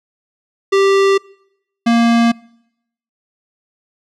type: tone pair in turn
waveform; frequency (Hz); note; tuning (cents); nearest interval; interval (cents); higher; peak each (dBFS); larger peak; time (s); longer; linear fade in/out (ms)
square; 392 / 233.1; G4 / A#3; 0 / 0; major sixth; 900; first; -10; neither; 0.72-1.18 / 1.86-2.32; neither; 10
effects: noise-tail reverb RT60 0.8 s tail -25 dB re dry + low-pass 5000 Hz 12 dB/octave